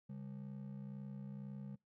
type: ring-modulated tone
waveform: triangle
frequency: 170.1 Hz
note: F3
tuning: 45 cents flat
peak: -40 dBFS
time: 0.09-1.76 s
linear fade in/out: 10 ms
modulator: 31 Hz
effects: noise-tail reverb RT60 0.2 s tail -26 dB re dry